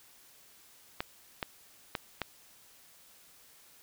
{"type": "clicks", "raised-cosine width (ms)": 0.3, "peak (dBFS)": -16, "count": 4, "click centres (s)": [1.005, 1.428, 1.952, 2.217], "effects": ["white hiss -59 dBFS RMS until 3.82 s"]}